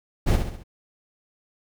brown noise with echo, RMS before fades -18 dBFS, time 0.26-0.37 s, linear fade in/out 20 ms, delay 67 ms, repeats 4, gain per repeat -6 dB, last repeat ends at 0.638 s, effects none

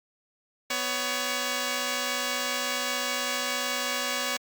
5% pulse tone pair together, 250.2 / 561.7 Hz, B3 / C#5, +23 / +23 cents, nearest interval octave + major second, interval 1400 cents, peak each -21 / -17 dBFS, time 0.7-4.37 s, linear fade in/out 5 ms, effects Opus 48 kbps

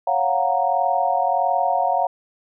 sine chord, Gb major seventh, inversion second, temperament equal, 554.4 / 698.5 / 740 / 932.3 Hz, Db5 / F5 / Gb5 / Bb5, 0 / 0 / 0 / 0 cents, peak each -26 / -21 / -21 / -24 dBFS, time 0.07-2.07 s, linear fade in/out 5 ms, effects none

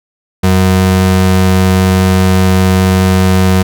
square ring-modulated tone, 139 Hz, C#3, 5 cents sharp, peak -4 dBFS, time 0.43-3.63 s, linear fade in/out 10 ms, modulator 49.5 Hz, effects none

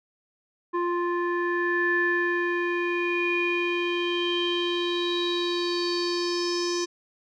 square tone with low-pass filter sweep, 349.2 Hz, F4, in tune, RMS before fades -26 dBFS, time 0.73-6.86 s, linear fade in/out 20 ms, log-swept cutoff 1300 to 5700 Hz, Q 7.6, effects none

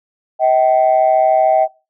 sine tone pair together, 637.7 / 771 Hz, D#5 / G5, +42 / -29 cents, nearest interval minor third, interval 329 cents, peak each -11 dBFS, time 0.39-1.68 s, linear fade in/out 50 ms, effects noise-tail reverb RT60 0.3 s tail -21 dB re dry + tanh soft clip ceiling -4 dBFS

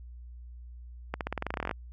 accelerating click train, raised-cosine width 0.5 ms, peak -16 dBFS, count 16, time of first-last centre 1.14-1.712 s, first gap 68 ms, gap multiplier 0.91, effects added 60 Hz sine -43 dBFS peak until 1.92 s

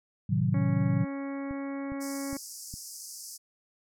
sine chord, A diminished seventh, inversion none, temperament equal, 110 / 130.81 / 155.56 / 185 Hz, A2 / C3 / Eb3 / Gb3, 0 / 0 / 0 / 0 cents, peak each -29 dBFS, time 0.29-1.05 s, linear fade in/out 10 ms
harmonic tone, 276.6 Hz, C#4, 4 cents flat, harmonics 1 / 2 / 3 / 4 / 5 / 6 / 7 / 8, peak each -33 / -41 / -48 / -47 / -52 / -53 / -52 / -50 dBFS, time 0.54-2.37 s, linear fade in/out 2 ms
click train, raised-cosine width 5 ms, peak -29 dBFS, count 4, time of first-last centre 1.51-2.74 s, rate 2.44 Hz
pink high-pass noise, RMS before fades -41 dBFS, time 2-3.38 s, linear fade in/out 20 ms, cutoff 4800 Hz, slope 96 dB/octave
effects low-pass 12000 Hz 12 dB/octave

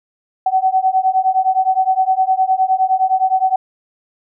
sine beating tone pair, 751 / 760.7 Hz, F#5 / F#5, +26 / +48 cents, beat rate 9.7 Hz, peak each -15 dBFS, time 0.46-3.56 s, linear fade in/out 5 ms, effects none

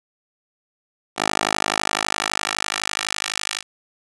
10% pulse tone with high-pass filter sweep, 51.91 Hz, G#1, in tune, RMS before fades -24 dBFS, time 1.16-3.63 s, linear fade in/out 50 ms, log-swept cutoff 580 to 2400 Hz, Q 0.73, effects resampled to 22050 Hz + 7-bit

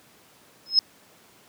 sine tone with exponential growth, 5160 Hz, E8, 38 cents flat, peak -10 dBFS, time 0.66-0.79 s, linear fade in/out 1 ms, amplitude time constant 27 ms, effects pink hiss -55 dBFS RMS until 1.48 s + high-pass 150 Hz 12 dB/octave

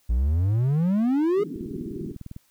triangle exponential sweep, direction up, 55.1 to 428.5 Hz, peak -17 dBFS, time 0.09-1.44 s, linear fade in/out 10 ms
white band-pass noise, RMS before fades -34 dBFS, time 1.35-2.16 s, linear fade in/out 50 ms, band 150 to 400 Hz, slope 96 dB/octave
click train, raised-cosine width 5 ms, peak -25 dBFS, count 17, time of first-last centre 1.56-2.364 s, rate 19.9 Hz
effects white hiss -64 dBFS RMS until 2.5 s

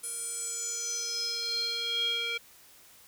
square tone with band-pass filter sweep, 466.2 Hz, A#4, in tune, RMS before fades -33 dBFS, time 0.03-2.38 s, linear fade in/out 10 ms, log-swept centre 10000 to 2700 Hz, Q 7.4, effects white hiss -56 dBFS RMS until 3.07 s

